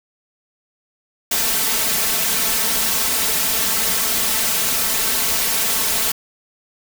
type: noise with comb filter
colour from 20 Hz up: white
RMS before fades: -19 dBFS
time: 1.31-6.12 s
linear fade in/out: 5 ms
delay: 4.5 ms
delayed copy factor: +0.85
effects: none